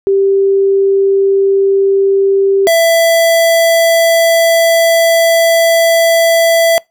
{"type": "tone pair in turn", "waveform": ["sine", "square"], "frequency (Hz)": [392, 665], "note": ["G4", "E5"], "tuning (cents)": [0, 15], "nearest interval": "major sixth", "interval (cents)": 915, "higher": "second", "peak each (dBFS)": -7, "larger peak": "neither", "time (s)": [[0.07, 2.67], [2.67, 6.78]], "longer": "second", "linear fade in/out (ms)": 0, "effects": ["noise-tail reverb RT60 0.2 s tail -25 dB re dry"]}